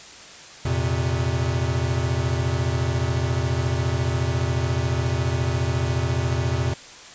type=chord; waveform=square; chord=F suspended fourth; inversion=none; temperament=equal with one note detuned; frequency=85.71 / 116.54 / 130.81 Hz; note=F2 / Bb2 / C3; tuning=-32 / 0 / 0 cents; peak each=-26 dBFS; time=0.65-6.74 s; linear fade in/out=5 ms; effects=white hiss -42 dBFS RMS until 7.14 s + resampled to 16000 Hz